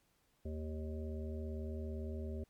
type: harmonic tone with a mistuned harmonic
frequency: 77.78 Hz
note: D#2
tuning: in tune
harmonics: 1 / 3 / 5 / 7 / 8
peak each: -40 / -46 / -48 / -53 / -54 dBFS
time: 0.45-2.44 s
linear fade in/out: 5 ms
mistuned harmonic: 3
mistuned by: -20 cents
effects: pink hiss -75 dBFS RMS until 2.49 s + MP3 96 kbps

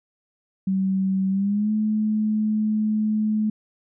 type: tone with pitch glide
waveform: sine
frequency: 191.2 to 214.6 Hz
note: G3 to A3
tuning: -43 to -43 cents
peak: -19 dBFS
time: 0.67-3.5 s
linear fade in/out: 5 ms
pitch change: +200 cents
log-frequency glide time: 1.3-1.71 s
effects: none

